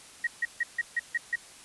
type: tone bursts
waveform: sine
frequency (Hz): 1889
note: A#6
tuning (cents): +22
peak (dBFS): -24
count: 7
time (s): 0.24-1.357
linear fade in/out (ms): 5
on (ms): 31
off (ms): 150
effects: white hiss -50 dBFS RMS until 1.64 s + resampled to 24000 Hz